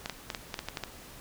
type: clicks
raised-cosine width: 0.2 ms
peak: -16 dBFS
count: 9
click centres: 0.059 / 0.097 / 0.302 / 0.348 / 0.542 / 0.591 / 0.686 / 0.772 / 0.837 s
effects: pink hiss -49 dBFS RMS until 1.2 s